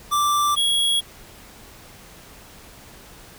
square tone pair in turn, 1174.7 / 3323 Hz, D6 / G#7, 0 / 0 cents, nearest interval octave + tritone, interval 1800 cents, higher second, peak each -18 dBFS, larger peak neither, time 0.11-0.56 / 0.56-1.01 s, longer neither, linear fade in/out 20 ms, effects pink hiss -45 dBFS RMS until 3.38 s

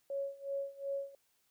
sine tone with tremolo, 554.4 Hz, C#5, in tune, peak -33 dBFS, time 0.1-1.15 s, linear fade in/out 2 ms, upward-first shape sine, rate 2.7 Hz, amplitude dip 90%, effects white hiss -75 dBFS RMS until 1.5 s

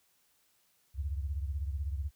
sine beating tone pair, 69.3 / 85.3 Hz, C#2 / F2, 0 / -40 cents, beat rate 16 Hz, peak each -33 / -39 dBFS, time 0.94-2.11 s, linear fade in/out 50 ms, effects white hiss -71 dBFS RMS until 2.15 s

